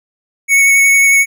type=tone with vibrato; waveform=square; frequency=2217 Hz; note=C#7; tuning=in tune; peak=-7 dBFS; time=0.48-1.26 s; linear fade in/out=50 ms; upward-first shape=sine; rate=11 Hz; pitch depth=12 cents each way; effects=none